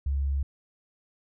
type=tone; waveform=sine; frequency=69.3 Hz; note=C#2; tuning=in tune; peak=-24 dBFS; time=0.06-0.43 s; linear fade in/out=5 ms; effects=none

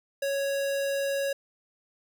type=tone; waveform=square; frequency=554.4 Hz; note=C#5; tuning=in tune; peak=-27 dBFS; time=0.22-1.33 s; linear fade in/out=5 ms; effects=none

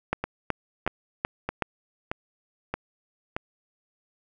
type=two click trains; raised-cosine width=0.5 ms; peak=-9 / -13 dBFS; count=5 / 6; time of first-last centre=0.13-1.623 / 0.24-3.365 s; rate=2.68 / 1.6 Hz; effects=none

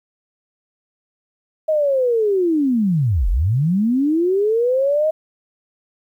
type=linear two-way sweep; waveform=sine; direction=down then up; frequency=636 to 37.66 to 636 Hz; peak=-14 dBFS; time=1.68-5.11 s; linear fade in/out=10 ms; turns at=3.29 s; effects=9-bit

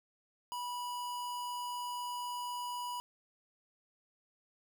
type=tone; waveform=square; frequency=978 Hz; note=B5; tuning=17 cents flat; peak=-38 dBFS; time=0.52-3 s; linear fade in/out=0 ms; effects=none

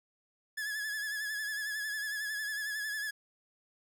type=tone with vibrato; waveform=45% pulse; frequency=1707 Hz; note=G#6; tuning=47 cents sharp; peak=-34 dBFS; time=0.57-3.11 s; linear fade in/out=10 ms; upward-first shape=sine; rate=11 Hz; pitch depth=51 cents each way; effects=none

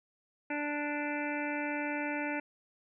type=harmonic tone; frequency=293.7 Hz; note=D4; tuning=in tune; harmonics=1 / 2 / 3 / 5 / 6 / 7 / 8 / 9; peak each=-36 / -40 / -40 / -41 / -44 / -43 / -42 / -45 dBFS; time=0.5-2.4 s; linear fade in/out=5 ms; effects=none

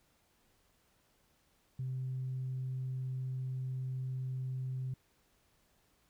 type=tone; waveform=sine; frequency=129.6 Hz; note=C3; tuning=16 cents flat; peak=-34 dBFS; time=1.79-4.94 s; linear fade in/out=5 ms; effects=tanh soft clip ceiling -31 dBFS + pink hiss -72 dBFS RMS until 6.09 s

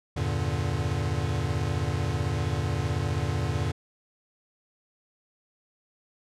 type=chord; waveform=square; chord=E half-diminished seventh; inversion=none; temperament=equal; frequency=82.41 / 98 / 116.54 / 146.83 Hz; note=E2 / G2 / Bb2 / D3; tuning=0 / 0 / 0 / 0 cents; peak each=-32 dBFS; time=0.16-3.72 s; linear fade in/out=10 ms; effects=low-pass 8000 Hz 12 dB/octave

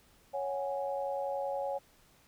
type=chord; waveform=sine; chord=C# suspended fourth; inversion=none; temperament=equal; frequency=554.4 / 740 / 830.6 Hz; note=C#5 / F#5 / G#5; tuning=0 / 0 / 0 cents; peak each=-34 / -40 / -38 dBFS; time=0.33-1.79 s; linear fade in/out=20 ms; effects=pink hiss -64 dBFS RMS until 2.27 s

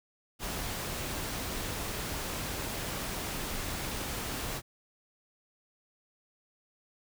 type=noise; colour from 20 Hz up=pink; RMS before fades=-36 dBFS; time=0.39-4.62 s; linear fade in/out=50 ms; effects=none

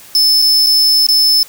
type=tone with dropouts; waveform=45% pulse; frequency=5250 Hz; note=E8; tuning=8 cents flat; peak=-8 dBFS; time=0.15-1.43 s; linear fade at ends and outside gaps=1 ms; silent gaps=0.418-0.422 / 0.663-0.669 / 1.066-1.087 s; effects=white hiss -38 dBFS RMS until 1.48 s

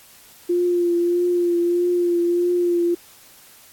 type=tone with vibrato; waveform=sine; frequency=349.2 Hz; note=F4; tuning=in tune; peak=-16 dBFS; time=0.49-2.95 s; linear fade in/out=10 ms; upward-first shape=triangle; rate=1.6 Hz; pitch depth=28 cents each way; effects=white hiss -48 dBFS RMS until 3.72 s + AAC 64 kbps

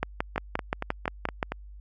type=two click trains; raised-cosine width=0.5 ms; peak=-10 / -14 dBFS; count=9 / 6; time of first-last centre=0.03-1.429 / 0.36-1.52 s; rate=5.72 / 4.31 Hz; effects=added 50 Hz sine -42 dBFS peak until 1.8 s + MP3 64 kbps

